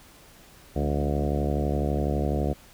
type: harmonic tone with a mistuned harmonic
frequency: 72 Hz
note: D2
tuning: 34 cents flat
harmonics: 1 / 2 / 3 / 4 / 5 / 6 / 7 / 8 / 9 / 10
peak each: -27 / -30 / -32 / -33 / -34 / -35 / -35 / -36 / -37 / -37 dBFS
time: 0.75-2.54 s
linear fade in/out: 20 ms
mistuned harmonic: 2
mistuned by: +62 cents
effects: pink hiss -52 dBFS RMS until 2.73 s